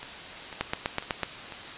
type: two click trains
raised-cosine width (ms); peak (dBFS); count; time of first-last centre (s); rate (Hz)
0.3; -23 / -10; 4 / 6; 0.03-1.523 / 0.61-1.233; 2.01 / 8.03
effects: white hiss -40 dBFS RMS until 1.77 s + resampled to 8000 Hz